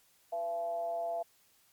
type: tone with frequency modulation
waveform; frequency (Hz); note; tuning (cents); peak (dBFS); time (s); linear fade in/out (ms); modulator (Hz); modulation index
sine; 678; E5; +49; -32; 0.32-1.23; 10; 182; 0.44
effects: white hiss -67 dBFS RMS until 1.72 s + MP3 96 kbps